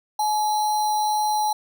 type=tone with sample-and-hold; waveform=sine; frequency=849 Hz; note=G#5; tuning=38 cents sharp; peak=-19 dBFS; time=0.19-1.53 s; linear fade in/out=5 ms; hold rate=4900 Hz; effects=none